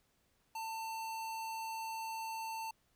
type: tone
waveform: square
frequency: 895 Hz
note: A5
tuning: 29 cents sharp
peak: -40 dBFS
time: 0.55-2.71 s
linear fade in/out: 5 ms
effects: pink hiss -75 dBFS RMS until 2.95 s